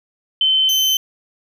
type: tone pair in turn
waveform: sine / 35% pulse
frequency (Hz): 3073 / 3073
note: G7 / G7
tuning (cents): -35 / -35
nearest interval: unison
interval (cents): 0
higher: neither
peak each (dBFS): -12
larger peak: neither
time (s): 0.41-0.69 / 0.69-0.97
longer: neither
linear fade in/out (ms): 2
effects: none